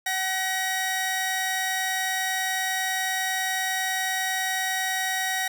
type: tone pair together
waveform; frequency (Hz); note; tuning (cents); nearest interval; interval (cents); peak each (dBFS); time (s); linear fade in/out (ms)
sawtooth; 754 / 1900; F#5 / A#6; +32 / +33; octave + major third; 1601; -25 / -23; 0.06-5.48; 5
effects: none